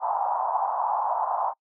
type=band-pass noise; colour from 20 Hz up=pink; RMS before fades=-26 dBFS; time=0-1.54 s; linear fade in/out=50 ms; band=750 to 1000 Hz; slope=48 dB/octave; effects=noise-tail reverb RT60 0.1 s tail -26 dB re dry